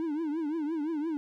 triangle tone with vibrato, 311.1 Hz, D#4, in tune, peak -27 dBFS, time 0-1.17 s, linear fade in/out 0 ms, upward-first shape triangle, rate 5.8 Hz, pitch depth 160 cents each way, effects none

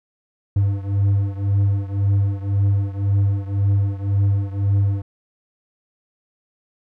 triangle beating tone pair, 98.9 / 100.8 Hz, G2 / G2, +16 / +49 cents, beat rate 1.9 Hz, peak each -16 / -19 dBFS, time 0.56-5.02 s, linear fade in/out 5 ms, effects none

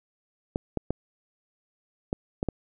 clicks, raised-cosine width 2 ms, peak -13 dBFS, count 6, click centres 0.559 / 0.773 / 0.906 / 2.129 / 2.429 / 2.487 s, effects none

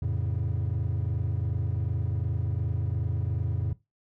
triangle chord, F augmented, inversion none, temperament equal, 87.31 / 110 / 138.59 Hz, F2 / A2 / C#3, 0 / 0 / 0 cents, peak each -27 / -27 / -30 dBFS, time 0.02-3.73 s, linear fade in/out 5 ms, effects noise-tail reverb RT60 0.2 s tail -19 dB re dry + tanh soft clip ceiling -18 dBFS

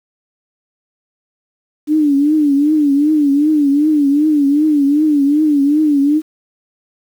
sine tone with vibrato, 293.6 Hz, D4, in tune, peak -9 dBFS, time 1.87-6.22 s, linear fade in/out 50 ms, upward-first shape triangle, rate 2.6 Hz, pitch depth 120 cents each way, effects 7-bit

